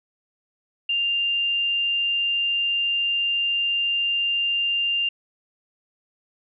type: tone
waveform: sine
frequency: 2794 Hz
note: F7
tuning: in tune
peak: -20 dBFS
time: 0.89-5.09 s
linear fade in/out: 5 ms
effects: none